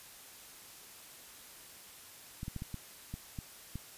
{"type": "clicks", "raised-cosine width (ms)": 5, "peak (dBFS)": -27, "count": 8, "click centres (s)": [2.431, 2.481, 2.563, 2.621, 2.743, 3.14, 3.388, 3.756], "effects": ["white hiss -53 dBFS RMS until 3.97 s", "resampled to 32000 Hz"]}